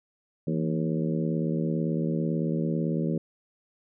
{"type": "harmonic tone with a mistuned harmonic", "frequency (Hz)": 78, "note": "D#2", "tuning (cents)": 5, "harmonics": [2, 3, 4, 5, 6, 7], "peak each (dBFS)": [-27, -31, -33, -35, -37, -38], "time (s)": [0.47, 3.18], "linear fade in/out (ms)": 5, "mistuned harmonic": 2, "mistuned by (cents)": 95, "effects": []}